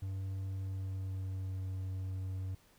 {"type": "tone with pitch glide", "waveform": "triangle", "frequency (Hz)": [96, 94.24], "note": ["G2", "F#2"], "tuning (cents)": [-36, 32], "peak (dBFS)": -34, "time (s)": [0.02, 2.55], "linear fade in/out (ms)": 5, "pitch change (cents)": -32, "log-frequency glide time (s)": [0.46, 1.68], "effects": ["pink hiss -66 dBFS RMS until 2.78 s"]}